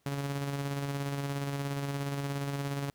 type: tone with tremolo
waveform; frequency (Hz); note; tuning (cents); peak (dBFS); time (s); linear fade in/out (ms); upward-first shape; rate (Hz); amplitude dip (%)
sawtooth; 140.4; C#3; +22; -27; 0.06-2.9; 2; square; 17; 30
effects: pink hiss -72 dBFS RMS until 2.94 s